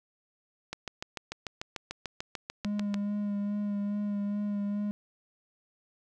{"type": "click train", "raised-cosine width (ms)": 0.2, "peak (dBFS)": -18, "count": 16, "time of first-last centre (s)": [0.73, 2.942], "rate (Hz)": 6.78}
{"type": "tone with vibrato", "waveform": "triangle", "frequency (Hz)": 204.7, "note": "G#3", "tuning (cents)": -25, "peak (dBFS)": -27, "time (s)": [2.65, 4.91], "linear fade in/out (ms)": 0, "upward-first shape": "sine", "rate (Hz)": 2.4, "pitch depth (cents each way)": 19}
{"effects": []}